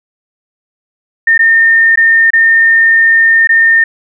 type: tone with dropouts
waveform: sine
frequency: 1819 Hz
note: A#6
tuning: 43 cents flat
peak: -4 dBFS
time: 1.27-3.84 s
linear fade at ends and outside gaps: 5 ms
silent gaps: 1.378-1.391 / 1.958-1.973 / 2.305-2.333 / 3.473-3.491 s
effects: none